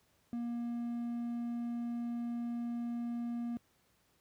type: tone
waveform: triangle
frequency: 236.9 Hz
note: A#3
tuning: 28 cents sharp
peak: -33 dBFS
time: 0.33-3.57 s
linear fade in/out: 0 ms
effects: pink hiss -72 dBFS RMS until 4.2 s + high-pass 60 Hz 12 dB/octave